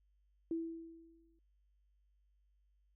sine tone with exponential decay, 329.6 Hz, E4, in tune, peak -33 dBFS, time 0.51-1.39 s, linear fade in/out 2 ms, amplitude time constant 190 ms, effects added 50 Hz sine -70 dBFS peak until 2.95 s

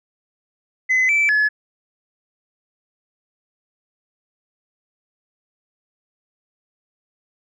sine tone with pitch steps, 2031 / 2322 / 1707 Hz, B6 / D7 / G#6, +48 / -20 / +47 cents, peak -12 dBFS, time 0.89-1.49 s, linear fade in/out 20 ms, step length 200 ms, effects tanh soft clip ceiling -12 dBFS

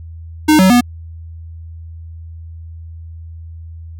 square tone with pitch steps, 307.1 / 187.7 / 243.5 Hz, D#4 / F#3 / B3, -23 / +25 / -24 cents, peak -7 dBFS, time 0.48-0.81 s, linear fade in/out 10 ms, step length 110 ms, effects added 82 Hz sine -29 dBFS peak until 3.99 s

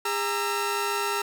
sawtooth tone cluster, 406.2 / 927 / 1338 Hz, G#4 / A#5 / E6, -38 / -10 / +25 cents, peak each -26 dBFS, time 0.05-1.22 s, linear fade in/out 5 ms, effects none

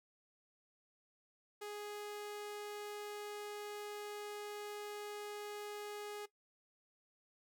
sawtooth tone, 415.3 Hz, G#4, in tune, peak -40 dBFS, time 1.61-6.26 s, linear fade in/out 10 ms, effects noise-tail reverb RT60 0.1 s tail -17 dB re dry

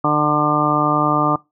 harmonic tone, 149.6 Hz, D3, 32 cents sharp, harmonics 1 / 2 / 3 / 4 / 5 / 6 / 7 / 8, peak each -23 / -20 / -28 / -24 / -23 / -24 / -24 / -18 dBFS, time 0.04-1.36 s, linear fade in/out 5 ms, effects noise-tail reverb RT60 0.2 s tail -21 dB re dry

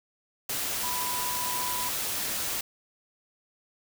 sine tone in noise, 987.8 Hz, B5, in tune, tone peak -33 dBFS, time 0.83-1.89 s, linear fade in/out 5 ms, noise white, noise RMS -31 dBFS, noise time 0.49-2.61 s, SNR -5 dB, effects none

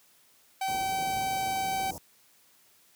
45% pulse tone, 769 Hz, G5, 33 cents flat, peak -28 dBFS, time 0.61-1.91 s, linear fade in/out 5 ms
pink band-stop noise, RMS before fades -40 dBFS, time 0.68-1.98 s, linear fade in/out 0 ms, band 950 to 5400 Hz, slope 48 dB/octave
effects white hiss -62 dBFS RMS until 2.95 s + high-pass 80 Hz 12 dB/octave

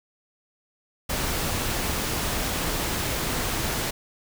pink noise, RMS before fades -27 dBFS, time 1.09-3.91 s, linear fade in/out 10 ms, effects none

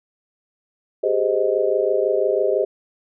sine chord, Ab major seventh, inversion third, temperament just, 389.3 / 415.3 / 519.1 / 623 Hz, G4 / Ab4 / C5 / Eb5, -12 / 0 / -14 / +2 cents, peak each -22 dBFS, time 1.03-2.65 s, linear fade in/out 10 ms, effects none

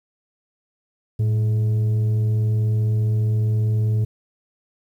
sine tone with frequency modulation, 109.9 Hz, A2, 2 cents flat, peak -15 dBFS, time 1.19-4.05 s, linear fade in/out 10 ms, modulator 315 Hz, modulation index 0.21, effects tanh soft clip ceiling -14 dBFS + 9-bit

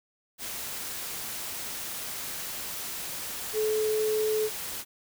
sine tone in noise, 431.6 Hz, A4, 33 cents flat, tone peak -24 dBFS, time 3.53-4.5 s, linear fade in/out 50 ms, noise white, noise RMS -36 dBFS, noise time 0.38-4.85 s, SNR +9 dB, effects none

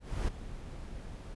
brown noise with ADSR envelope, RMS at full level -30 dBFS, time 0-1.35 s, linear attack 280 ms, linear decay 9 ms, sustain -13 dB, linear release 18 ms, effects resampled to 24000 Hz

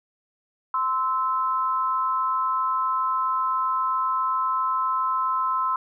sine tone pair together, 1036 / 1308.5 Hz, C6 / E6, -17 / -13 cents, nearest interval major third, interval 404 cents, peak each -23 / -25 dBFS, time 0.74-5.76 s, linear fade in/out 2 ms, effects none

